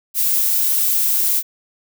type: noise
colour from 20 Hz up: violet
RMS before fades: -17 dBFS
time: 0.14-1.43 s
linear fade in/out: 50 ms
effects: none